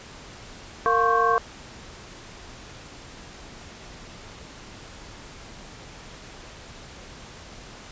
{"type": "tone cluster", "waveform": "sine", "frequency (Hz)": [459.9, 703, 1067, 1111, 1566], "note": ["A#4", "F5", "C6", "C#6", "G6"], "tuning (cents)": [-23, 11, 34, 4, -2], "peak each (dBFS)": [-24, -26, -25, -21, -28], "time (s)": [0.86, 1.38], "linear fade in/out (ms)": 0, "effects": ["pink hiss -43 dBFS RMS until 7.91 s", "resampled to 16000 Hz"]}